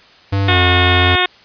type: tone with pitch glide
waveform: square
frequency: 98.6 to 89.38 Hz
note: G2 to F2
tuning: +11 to +41 cents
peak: -14 dBFS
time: 0.32-1.16 s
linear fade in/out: 10 ms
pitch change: -170 cents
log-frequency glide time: 0.48-0.58 s
type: harmonic tone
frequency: 362.6 Hz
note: F#4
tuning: 35 cents flat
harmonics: 1 / 2 / 3 / 4 / 5 / 6 / 7 / 8 / 9 / 10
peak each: -21 / -20 / -21 / -21 / -20 / -21 / -22 / -25 / -22 / -20 dBFS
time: 0.48-1.26 s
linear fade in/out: 5 ms
effects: white hiss -45 dBFS RMS until 1.44 s + resampled to 11025 Hz